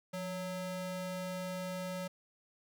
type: ring-modulated tone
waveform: square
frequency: 367.9 Hz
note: F#4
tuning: 10 cents flat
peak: -35 dBFS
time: 0.13-2.08 s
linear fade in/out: 10 ms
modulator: 191 Hz
effects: none